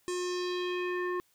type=tone with low-pass filter sweep; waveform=square; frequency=359 Hz; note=F4; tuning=48 cents sharp; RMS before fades=-33 dBFS; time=0.08-1.2 s; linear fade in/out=0 ms; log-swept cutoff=8400 to 1400 Hz; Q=2.6; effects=white hiss -69 dBFS RMS until 1.34 s